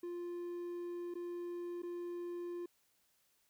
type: tone with dropouts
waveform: triangle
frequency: 349.2 Hz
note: F4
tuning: in tune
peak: -38 dBFS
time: 0.03-2.66 s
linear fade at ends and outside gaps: 5 ms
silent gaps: 1.141-1.153 / 1.821-1.832 s
effects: white hiss -75 dBFS RMS until 3.49 s